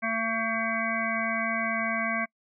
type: harmonic tone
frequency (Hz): 225.4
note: A3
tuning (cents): +42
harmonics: 1 / 3 / 5 / 7 / 9 / 10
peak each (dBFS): -33 / -33 / -33 / -33 / -33 / -33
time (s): 0.02-2.26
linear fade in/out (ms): 20
effects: noise-tail reverb RT60 0.1 s tail -26 dB re dry